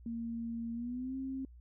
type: tone with pitch glide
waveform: sine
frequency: 231.1 to 265.5 Hz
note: A#3 to C4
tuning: -15 to +25 cents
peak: -36 dBFS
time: 0.06-1.45 s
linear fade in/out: 2 ms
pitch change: +240 cents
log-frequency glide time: 0.73-1.16 s
effects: added 60 Hz sine -52 dBFS peak until 1.6 s